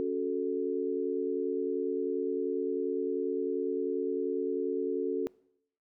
sine chord, F# minor, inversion second, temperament equal, 277.2 / 370 / 440 Hz, C#4 / F#4 / A4, 0 / 0 / 0 cents, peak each -35 / -32 / -32 dBFS, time 0-5.27 s, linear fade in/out 0 ms, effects noise-tail reverb RT60 0.7 s tail -23 dB re dry

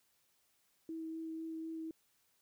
sine tone with vibrato, 322.9 Hz, E4, 36 cents flat, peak -40 dBFS, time 0.89-1.91 s, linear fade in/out 2 ms, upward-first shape sine, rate 4 Hz, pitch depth 10 cents each way, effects white hiss -75 dBFS RMS until 2.41 s

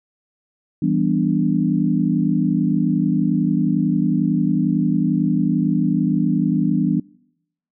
sine chord, E minor seventh, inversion none, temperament equal, 164.81 / 196 / 246.9 / 293.7 Hz, E3 / G3 / B3 / D4, 0 / 0 / 0 / 0 cents, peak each -21 dBFS, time 0.82-7 s, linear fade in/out 5 ms, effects noise-tail reverb RT60 0.8 s tail -25 dB re dry

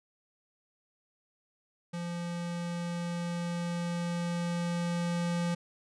square tone with level ramp, 172.6 Hz, F3, 20 cents flat, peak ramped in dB -35 to -29 dBFS, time 1.93-5.55 s, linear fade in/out 10 ms, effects resampled to 22050 Hz

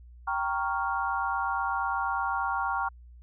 sine chord, G half-diminished seventh, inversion none, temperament equal, 784 / 932.3 / 1108.7 / 1396.9 Hz, G5 / Bb5 / Db6 / F6, 0 / 0 / 0 / 0 cents, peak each -32 dBFS, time 0.27-2.89 s, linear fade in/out 10 ms, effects added 60 Hz sine -47 dBFS peak until 3.22 s

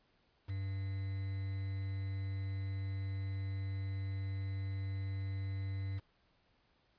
triangle tone with quantisation, 97.1 Hz, G2, 16 cents flat, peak -34 dBFS, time 0.48-6 s, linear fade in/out 20 ms, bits 9, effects pink hiss -73 dBFS RMS until 6.98 s + resampled to 11025 Hz

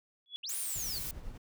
sine tone with exponential growth, 3387 Hz, G#7, 33 cents sharp, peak -33 dBFS, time 0.26-0.36 s, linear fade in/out 0 ms, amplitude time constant 21 ms
sine linear two-way sweep, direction up then down, 2489 to 9956 to 4141 Hz, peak -37 dBFS, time 0.43-0.99 s, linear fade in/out 10 ms, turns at 0.56 s
blue noise, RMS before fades -39 dBFS, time 0.49-1.11 s, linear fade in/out 2 ms
brown noise with tremolo, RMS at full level -43 dBFS, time 0.75-1.38 s, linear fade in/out 10 ms, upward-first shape triangle, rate 10 Hz, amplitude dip 45%
effects none

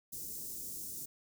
white band-stop noise, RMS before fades -43 dBFS, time 0.12-1.06 s, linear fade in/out 10 ms, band 400 to 6000 Hz, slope 24 dB/octave, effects none

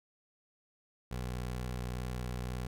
20% pulse tone with vibrato, 61.74 Hz, B1, in tune, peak -31 dBFS, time 1.11-2.67 s, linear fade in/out 5 ms, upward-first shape sine, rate 2.3 Hz, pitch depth 10 cents each way, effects none

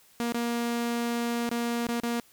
sawtooth tone with dropouts, 236.1 Hz, A#3, 22 cents sharp, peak -23 dBFS, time 0.2-2.2 s, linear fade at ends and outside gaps 0 ms, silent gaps 0.322-0.345 / 1.492-1.514 / 1.869-1.888 / 2.001-2.034 s, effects white hiss -59 dBFS RMS until 2.32 s

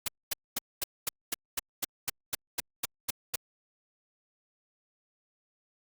white noise bursts, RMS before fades -30 dBFS, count 14, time 0.06-3.358 s, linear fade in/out 5 ms, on 22 ms, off 230 ms, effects Opus 48 kbps

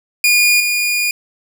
sawtooth tone with level steps, 2435 Hz, D#7, 38 cents flat, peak -6 / -11 dBFS, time 0.24-1.11 s, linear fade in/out 2 ms, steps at 0.6 s, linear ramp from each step 2 ms, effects none

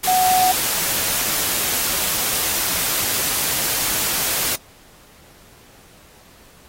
sine tone in noise, 740 Hz, F#5, in tune, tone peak -14 dBFS, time 0.07-0.52 s, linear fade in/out 10 ms, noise white, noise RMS -21 dBFS, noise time 0.03-4.56 s, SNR +4 dB, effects pink hiss -49 dBFS RMS until 6.68 s + AAC 48 kbps

